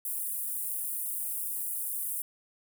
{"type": "high-pass noise", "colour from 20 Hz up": "pink", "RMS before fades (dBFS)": -34, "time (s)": [0.05, 2.22], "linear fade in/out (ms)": 2, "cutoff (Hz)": 9200, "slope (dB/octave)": 48, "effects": []}